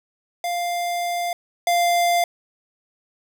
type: tone pair in turn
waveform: square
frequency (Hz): 698.5 / 695.7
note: F5 / F5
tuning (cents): 0 / -7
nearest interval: unison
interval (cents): 7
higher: first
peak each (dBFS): -23 / -17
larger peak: second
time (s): 0.44-1.33 / 1.67-2.24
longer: first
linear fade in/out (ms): 2
effects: none